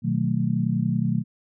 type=chord; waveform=sine; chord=B dominant seventh; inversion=none; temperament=just; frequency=123.47 / 154.34 / 185.21 / 222.2 Hz; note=B2 / D#3 / F#3 / A3; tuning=0 / -14 / +2 / +17 cents; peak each=-26 dBFS; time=0.02-1.24 s; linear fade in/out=50 ms; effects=none